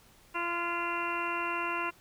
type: harmonic tone with a mistuned harmonic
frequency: 343.3 Hz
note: F4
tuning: 30 cents flat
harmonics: 1 / 2 / 3 / 4 / 5 / 6 / 7 / 8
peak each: -39 / -42 / -34 / -37 / -45 / -43 / -43 / -37 dBFS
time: 0.34-1.91 s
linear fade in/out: 20 ms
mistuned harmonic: 4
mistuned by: +23 cents
effects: pink hiss -60 dBFS RMS until 2 s